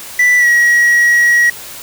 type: tone with pitch glide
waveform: triangle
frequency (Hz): 1975.5 to 1908.2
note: B6 to A#6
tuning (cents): 0 to +40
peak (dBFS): -5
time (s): 0.19-1.5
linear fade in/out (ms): 5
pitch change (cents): -60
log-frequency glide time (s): 0.38-0.48
effects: white hiss -30 dBFS RMS until 1.82 s